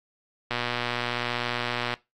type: click train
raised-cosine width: 0.3 ms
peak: -11 dBFS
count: 174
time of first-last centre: 0.51-1.94 s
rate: 121 Hz
effects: noise-tail reverb RT60 0.2 s tail -19 dB re dry + AAC 64 kbps